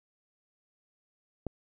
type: click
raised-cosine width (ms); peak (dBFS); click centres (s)
2; -20; 1.467
effects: none